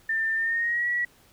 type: tone with pitch glide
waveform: sine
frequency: 1792 to 1931.7 Hz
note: A6 to B6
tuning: +31 to -39 cents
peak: -23 dBFS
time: 0.09-1.05 s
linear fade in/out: 5 ms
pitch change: +130 cents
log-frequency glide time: 0.37-0.88 s
effects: pink hiss -58 dBFS RMS until 1.32 s